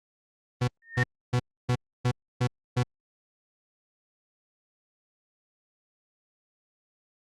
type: tone bursts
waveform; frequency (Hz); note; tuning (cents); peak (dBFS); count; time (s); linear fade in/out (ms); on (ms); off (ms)
40% pulse; 123.5; B2; 0; -21; 7; 0.61-2.833; 10; 69; 290
type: tone with exponential growth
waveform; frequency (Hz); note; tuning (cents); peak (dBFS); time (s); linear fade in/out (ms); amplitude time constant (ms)
sine; 1831; A#6; -32; -22; 0.82-1.03; 2; 45
effects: low-pass 7000 Hz 12 dB/octave + Opus 32 kbps